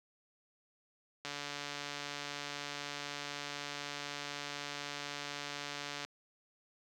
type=click train; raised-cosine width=0.2 ms; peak=-23 dBFS; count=692; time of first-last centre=1.25-6.049 s; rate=144 Hz; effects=high-pass 100 Hz 12 dB/octave + 10-bit